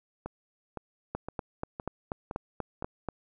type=two click trains; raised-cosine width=1 ms; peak=-18 / -22 dBFS; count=9 / 6; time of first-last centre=1.15-3.087 / 0.26-2.824 s; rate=4.13 / 1.95 Hz; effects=none